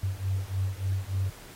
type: beating tone pair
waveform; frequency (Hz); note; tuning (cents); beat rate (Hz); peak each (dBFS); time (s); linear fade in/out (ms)
sine; 94 / 97.4; F#2 / G2; +28 / -11; 3.4; -30; 0.03-1.3; 5
effects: pink hiss -49 dBFS RMS until 1.55 s + AAC 48 kbps